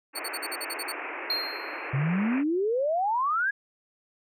white band-pass noise, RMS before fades -36 dBFS, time 0.13-2.44 s, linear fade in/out 50 ms, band 280 to 2600 Hz, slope 96 dB/octave
20% pulse tone bursts, 4442 Hz, C#8, 3 cents sharp, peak -26 dBFS, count 9, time 0.15-0.923 s, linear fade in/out 10 ms, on 45 ms, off 46 ms
triangle tone with exponential decay, 4206 Hz, C8, 8 cents sharp, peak -22 dBFS, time 1.3-1.9 s, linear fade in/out 2 ms, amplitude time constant 130 ms
sine exponential sweep, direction up, 129 to 1685 Hz, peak -23 dBFS, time 1.93-3.51 s, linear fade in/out 10 ms
effects none

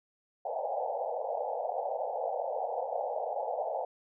white band-pass noise, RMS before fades -34 dBFS, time 0.45-3.85 s, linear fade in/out 5 ms, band 480 to 850 Hz, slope 96 dB/octave, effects none

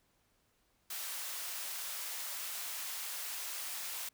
white high-pass noise, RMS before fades -41 dBFS, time 0.9-4.09 s, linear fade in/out 5 ms, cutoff 750 Hz, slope 12 dB/octave, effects pink hiss -74 dBFS RMS until 4.13 s

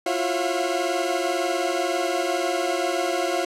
40% pulse tone cluster, 340.3 / 360.4 / 544 / 673 / 715 Hz, F4 / F#4 / C#5 / E5 / F5, -45 / -45 / -33 / +36 / +41 cents, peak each -28 dBFS, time 0.06-3.45 s, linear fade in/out 5 ms, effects low-pass 10000 Hz 12 dB/octave

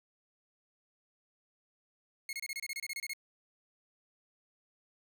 sawtooth tone bursts, 2166 Hz, C#7, 41 cents flat, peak -33 dBFS, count 13, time 2.29-3.134 s, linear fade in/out 2 ms, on 40 ms, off 27 ms, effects none

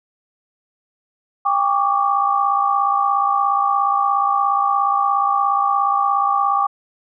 sine tone cluster, 800 / 1128 / 1185 Hz, G5 / C#6 / D6, +35 / +30 / +15 cents, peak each -19 dBFS, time 1.45-6.67 s, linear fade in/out 10 ms, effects none

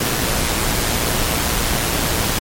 pink noise with amplitude modulation, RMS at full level -17 dBFS, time 0-2.39 s, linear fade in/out 5 ms, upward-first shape sine, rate 116 Hz, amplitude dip 40%, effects MP3 64 kbps

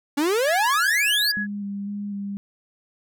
45% pulse exponential sweep, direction up, 275.2 to 4978 Hz, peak -19 dBFS, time 0.17-1.32 s, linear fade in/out 10 ms
sine tone, 1679 Hz, G#6, 18 cents sharp, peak -24 dBFS, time 0.43-1.47 s, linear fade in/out 50 ms
sine tone with vibrato, 202.1 Hz, G#3, 47 cents flat, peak -27 dBFS, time 1.37-2.37 s, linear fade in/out 0 ms, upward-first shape square, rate 2 Hz, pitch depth 16 cents each way
effects none

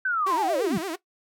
sine linear sweep, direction down, 1558 to 155.9 Hz, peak -22 dBFS, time 0.05-0.78 s, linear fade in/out 5 ms
sawtooth tone with vibrato, 353.8 Hz, F4, 23 cents sharp, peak -25 dBFS, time 0.26-0.96 s, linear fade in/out 10 ms, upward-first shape sine, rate 8.8 Hz, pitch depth 210 cents each way
effects noise-tail reverb RT60 0.1 s tail -17 dB re dry

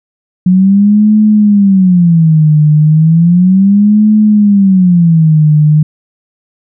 sine tone with vibrato, 179.7 Hz, F3, 50 cents sharp, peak -3 dBFS, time 0.46-5.83 s, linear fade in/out 5 ms, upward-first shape sine, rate 0.34 Hz, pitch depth 300 cents each way, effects none

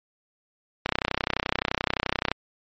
click train, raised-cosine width 0.3 ms, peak -6 dBFS, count 47, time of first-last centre 0.86-2.316 s, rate 31.6 Hz, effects low-pass 5000 Hz 12 dB/octave + MP3 48 kbps

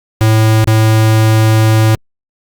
square tone with dropouts, 110 Hz, A2, in tune, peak -7 dBFS, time 0.21-1.95 s, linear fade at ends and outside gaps 0 ms, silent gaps 0.642-0.674 s, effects Opus 48 kbps

